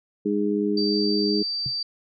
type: harmonic tone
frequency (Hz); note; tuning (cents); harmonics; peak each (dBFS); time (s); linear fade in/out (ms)
102.9; G#2; -16; 2 / 3 / 4; -25 / -25 / -25; 0.25-1.43; 10
type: tone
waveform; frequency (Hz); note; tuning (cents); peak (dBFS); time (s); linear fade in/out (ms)
sine; 4652; D8; -17; -25; 0.77-1.83; 5
type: tone with exponential decay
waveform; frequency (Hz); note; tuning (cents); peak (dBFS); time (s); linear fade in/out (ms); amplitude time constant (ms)
sine; 130.81; C3; 0; -25; 1.66-1.75; 2; 18
effects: none